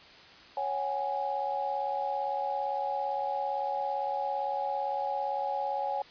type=chord; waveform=sine; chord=C# suspended fourth; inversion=none; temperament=equal with one note detuned; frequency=554.4 / 752.9 / 830.6 Hz; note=C#5 / F#5 / G#5; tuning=0 / +30 / 0 cents; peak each=-35 / -36 / -31 dBFS; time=0.57-6.02 s; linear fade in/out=2 ms; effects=white hiss -52 dBFS RMS until 6.1 s + resampled to 11025 Hz